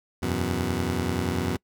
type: chord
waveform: 15% pulse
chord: E suspended second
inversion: none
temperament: just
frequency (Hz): 82.41 / 92.71 / 123.61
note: E2 / F#2 / B2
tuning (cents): 0 / +4 / +2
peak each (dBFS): -24 / -22 / -26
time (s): 0.22-1.57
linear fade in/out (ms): 10
effects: noise-tail reverb RT60 0.1 s tail -25 dB re dry